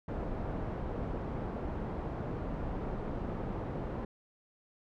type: low-pass noise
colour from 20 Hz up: pink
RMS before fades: -37 dBFS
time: 0.08-4.05 s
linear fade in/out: 5 ms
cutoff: 800 Hz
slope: 12 dB/octave
effects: none